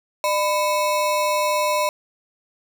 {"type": "ring-modulated tone", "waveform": "square", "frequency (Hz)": 802, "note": "G5", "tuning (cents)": 39, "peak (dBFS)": -16, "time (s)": [0.24, 1.89], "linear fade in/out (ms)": 0, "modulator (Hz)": 200, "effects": []}